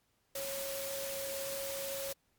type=tone in noise; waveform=sine; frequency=549 Hz; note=C#5; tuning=17 cents flat; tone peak=-39 dBFS; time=0.35-2.13 s; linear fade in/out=5 ms; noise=white; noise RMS=-41 dBFS; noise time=0.35-2.13 s; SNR=-1 dB; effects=pink hiss -75 dBFS RMS until 2.38 s + MP3 96 kbps